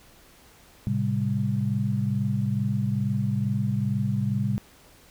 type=tone cluster; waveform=sine; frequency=111.6 / 133.9 / 199.7 Hz; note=A2 / C3 / G3; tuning=+25 / +40 / +32 cents; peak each=-27 dBFS; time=0.87-4.58 s; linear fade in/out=0 ms; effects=pink hiss -54 dBFS RMS until 5.1 s